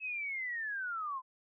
sine linear sweep, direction down, 2600 to 1005 Hz, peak -35 dBFS, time 0-1.22 s, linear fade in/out 50 ms, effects none

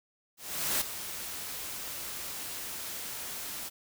white noise with ADSR envelope, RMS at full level -28 dBFS, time 0.37-3.7 s, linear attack 440 ms, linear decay 10 ms, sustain -11 dB, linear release 27 ms, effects none

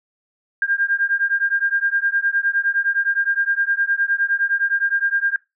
sine beating tone pair, 1600 / 1609.7 Hz, G6 / G6, +35 / +45 cents, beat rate 9.7 Hz, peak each -20 dBFS, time 0.62-5.36 s, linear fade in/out 2 ms, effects noise-tail reverb RT60 0.2 s tail -22 dB re dry

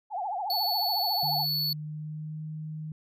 sine tone with vibrato, 780 Hz, G5, 9 cents flat, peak -29 dBFS, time 0.1-1.46 s, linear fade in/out 50 ms, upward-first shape triangle, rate 14 Hz, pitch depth 220 cents each way
square tone, 4435 Hz, C#8, in tune, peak -27 dBFS, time 0.5-1.73 s, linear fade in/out 2 ms
sine tone with pitch glide, 150 to 155.29 Hz, D3 to D#3, +37 to -3 cents, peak -34 dBFS, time 1.23-2.92 s, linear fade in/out 2 ms, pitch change +60 cents, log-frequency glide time 1.42-2.43 s
effects none

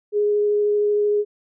sine tone with vibrato, 415.3 Hz, G#4, in tune, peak -16 dBFS, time 0.12-1.25 s, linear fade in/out 50 ms, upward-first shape triangle, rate 13 Hz, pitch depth 9 cents each way, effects none

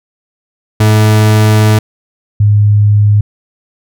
40% pulse / sine tone pair in turn, 107.5 / 103.9 Hz, A2 / G#2, -40 / +1 cents, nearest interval minor second, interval 59 cents, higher first, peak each -4 dBFS, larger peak neither, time 0.8-1.79 / 2.4-3.21 s, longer first, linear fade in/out 5 ms, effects none

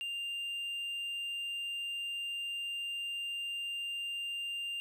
triangle tone, 2794 Hz, F7, in tune, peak -34 dBFS, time 0.01-4.8 s, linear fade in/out 0 ms, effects none

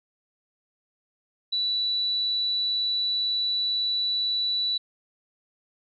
sine tone, 3951 Hz, B7, in tune, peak -23 dBFS, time 1.52-4.78 s, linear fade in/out 10 ms, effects none

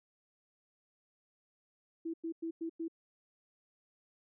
sine tone bursts, 329.1 Hz, E4, 3 cents flat, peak -35 dBFS, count 5, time 2.05-2.882 s, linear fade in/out 10 ms, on 88 ms, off 98 ms, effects none

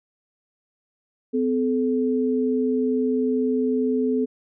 sine tone pair together, 254.5 / 432.2 Hz, C4 / A4, -48 / -31 cents, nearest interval major sixth, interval 917 cents, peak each -21 / -23 dBFS, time 1.33-4.26 s, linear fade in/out 20 ms, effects none

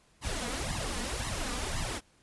pink noise with flanger, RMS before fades -34 dBFS, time 0.21-2.01 s, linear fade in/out 50 ms, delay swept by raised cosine 0.98 to 4.18 ms, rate 1.9 Hz, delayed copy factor +0.85, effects pink hiss -65 dBFS RMS until 2.22 s + resampled to 24000 Hz

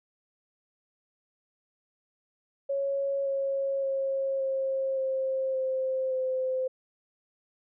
sine tone with pitch steps, 553 / 547 / 541 / 535.1 / 529.2 / 523.5 / 517.8 Hz, C#5 / C#5 / C#5 / C5 / C5 / C5 / C5, -4 / -23 / -42 / +39 / +20 / +1 / -18 cents, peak -26 dBFS, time 2.69-6.68 s, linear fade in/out 10 ms, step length 570 ms, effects none

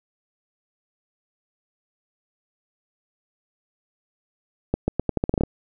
accelerating click train, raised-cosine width 2 ms, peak -7 dBFS, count 11, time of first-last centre 4.74-5.436 s, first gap 140 ms, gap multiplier 0.83, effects none

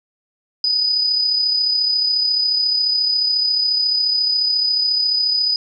sine tone with amplitude modulation, 4978 Hz, D#8, in tune, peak -13 dBFS, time 0.64-5.56 s, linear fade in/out 2 ms, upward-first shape sine, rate 34.2 Hz, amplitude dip 40%, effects none

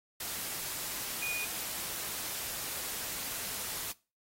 sine tone in noise, 2459 Hz, D#7, 21 cents flat, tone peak -33 dBFS, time 1.22-1.45 s, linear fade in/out 5 ms, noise white, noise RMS -38 dBFS, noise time 0.2-3.92 s, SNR +2 dB, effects noise-tail reverb RT60 0.3 s tail -20 dB re dry + AAC 48 kbps

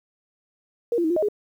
sine tone with pitch steps, 472.4 / 343.4 / 317.1 / 349.9 / 623 / 416.6 Hz, A#4 / F4 / D#4 / F4 / D#5 / G#4, +23 / -29 / +33 / +3 / +2 / +5 cents, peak -19 dBFS, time 0.92-1.286 s, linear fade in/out 2 ms, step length 61 ms, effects 9-bit

